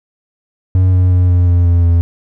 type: tone with pitch steps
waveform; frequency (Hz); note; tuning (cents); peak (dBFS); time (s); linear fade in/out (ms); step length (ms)
triangle; 92.5 / 91.23 / 89.97 / 88.73 / 87.51 / 86.31 / 85.12; F#2 / F#2 / F#2 / F2 / F2 / F2 / F2; 0 / -24 / -48 / +28 / +4 / -20 / -44; -5; 0.75-2.01; 0; 180
effects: none